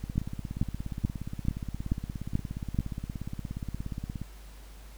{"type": "two click trains", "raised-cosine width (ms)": 5, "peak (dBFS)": [-22, -13], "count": [72, 7], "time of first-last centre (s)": [[0.04, 4.216], [0.18, 2.789]], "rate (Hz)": [17, 2.3], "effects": ["added 50 Hz sine -45 dBFS peak until 4.97 s", "pink hiss -55 dBFS RMS until 4.97 s"]}